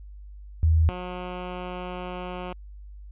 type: tone pair in turn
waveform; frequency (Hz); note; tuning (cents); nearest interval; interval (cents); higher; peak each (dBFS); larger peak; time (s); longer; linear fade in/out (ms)
sine / 10% pulse; 80.4 / 180.49; E2 / F#3; -43 / -43; octave + major second; 1400; second; -16 / -24; first; 0.63-0.89 / 0.89-2.53; second; 0
effects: added 50 Hz sine -40 dBFS peak until 3.11 s + resampled to 8000 Hz